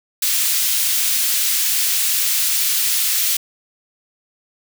white high-pass noise, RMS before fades -18 dBFS, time 0.22-3.37 s, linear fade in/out 5 ms, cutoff 2400 Hz, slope 12 dB/octave, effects none

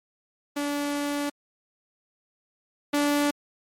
sawtooth tone pair in turn, 288.5 / 290.2 Hz, D4 / D4, -31 / -21 cents, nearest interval unison, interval 10 cents, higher second, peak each -22 / -17 dBFS, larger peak second, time 0.56-1.3 / 2.93-3.31 s, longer first, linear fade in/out 10 ms, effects MP3 64 kbps

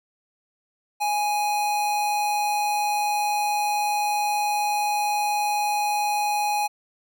square tone with amplitude modulation, 830.6 Hz, G#5, in tune, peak -21 dBFS, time 1-6.68 s, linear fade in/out 20 ms, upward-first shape sine, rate 161 Hz, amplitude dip 25%, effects none

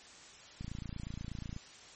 click train, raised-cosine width 5 ms, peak -29 dBFS, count 28, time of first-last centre 0.61-1.564 s, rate 28.3 Hz, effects white hiss -54 dBFS RMS until 1.95 s + MP3 32 kbps

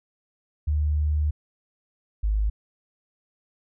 sine tone pair in turn, 75.1 / 52.19 Hz, D2 / G#1, +39 / +9 cents, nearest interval tritone, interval 630 cents, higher first, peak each -20 dBFS, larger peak neither, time 0.67-1.31 / 2.23-2.5 s, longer first, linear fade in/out 10 ms, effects none

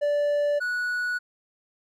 triangle tone pair in turn, 583 / 1469.1 Hz, D5 / F#6, -13 / -13 cents, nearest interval octave + major third, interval 1600 cents, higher second, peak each -19 / -23 dBFS, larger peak first, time 0.01-0.6 / 0.6-1.19 s, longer neither, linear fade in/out 20 ms, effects none

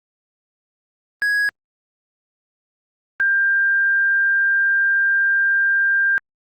triangle / sine tone pair in turn, 1661.2 / 1591.8 Hz, G#6 / G6, 0 / +26 cents, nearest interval minor second, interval 74 cents, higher first, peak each -14 dBFS, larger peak neither, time 1.22-1.49 / 3.2-6.18 s, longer second, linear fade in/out 0 ms, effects Opus 32 kbps

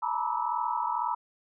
sine tone cluster, 871 / 945 / 987 / 1180 / 1299 Hz, A5 / A#5 / B5 / D6 / E6, -18 / +23 / -1 / +8 / -26 cents, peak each -34 / -31 / -32 / -38 / -36 dBFS, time 0.02-1.15 s, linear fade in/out 10 ms, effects none

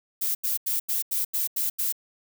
violet noise bursts, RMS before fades -26 dBFS, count 8, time 0.21-1.925 s, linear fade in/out 10 ms, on 140 ms, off 85 ms, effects none

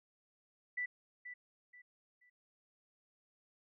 sine tone with echo, 1975.5 Hz, B6, in tune, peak -35 dBFS, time 0.77-0.86 s, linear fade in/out 10 ms, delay 480 ms, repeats 3, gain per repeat -10 dB, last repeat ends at 2.3 s, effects none

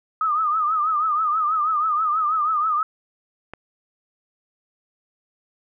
sine tone with vibrato, 1244.5 Hz, D#6, in tune, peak -18 dBFS, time 0.21-2.83 s, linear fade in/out 2 ms, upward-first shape triangle, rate 6.2 Hz, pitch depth 110 cents each way
click, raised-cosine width 0.5 ms, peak -20 dBFS, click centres 3.536 s
effects none

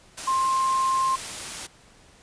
sine tone in noise, 1057 Hz, C6, 17 cents sharp, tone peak -20 dBFS, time 0.27-1.16 s, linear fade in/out 10 ms, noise white, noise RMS -34 dBFS, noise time 0.17-1.67 s, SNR +11 dB, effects pink hiss -54 dBFS RMS until 2.22 s + resampled to 22050 Hz

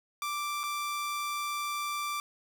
sawtooth tone with dropouts, 1174.7 Hz, D6, in tune, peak -28 dBFS, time 0.22-2.2 s, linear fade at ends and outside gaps 1 ms, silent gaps 0.633-0.637 s, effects none

